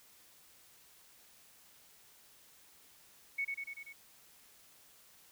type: tone with echo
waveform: sine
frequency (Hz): 2217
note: C#7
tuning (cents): 0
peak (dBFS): -32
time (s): 3.38-3.45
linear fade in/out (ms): 10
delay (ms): 96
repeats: 5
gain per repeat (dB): -3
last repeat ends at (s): 3.93
effects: white hiss -62 dBFS RMS until 5.31 s